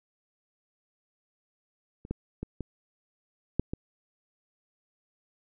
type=clicks; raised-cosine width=3 ms; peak=-30 / -18 / -21 / -21 / -11 / -19 dBFS; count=6; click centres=2.051 / 2.11 / 2.43 / 2.607 / 3.596 / 3.735 s; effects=none